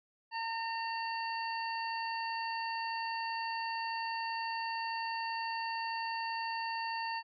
harmonic tone, 911 Hz, A#5, 40 cents flat, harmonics 1 / 2 / 3 / 5, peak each -36 / -42 / -44 / -44 dBFS, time 0.31-7.23 s, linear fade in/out 50 ms, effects none

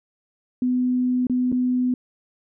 sine tone with dropouts, 250.7 Hz, B3, 26 cents sharp, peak -18 dBFS, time 0.62-1.94 s, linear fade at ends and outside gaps 2 ms, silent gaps 1.269-1.297 / 1.518-1.525 s, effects none

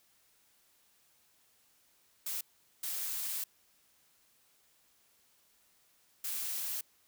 blue noise bursts at uneven times, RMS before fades -37 dBFS, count 3, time 2.26-2.41 / 2.83-3.44 / 6.24-6.81 s, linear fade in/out 5 ms, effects white hiss -69 dBFS RMS until 7.07 s

